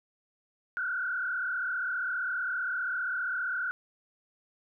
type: tone with frequency modulation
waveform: sine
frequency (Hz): 1466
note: F#6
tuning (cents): -16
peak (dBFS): -29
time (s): 0.77-3.71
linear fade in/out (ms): 0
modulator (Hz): 35.2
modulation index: 2.1
effects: none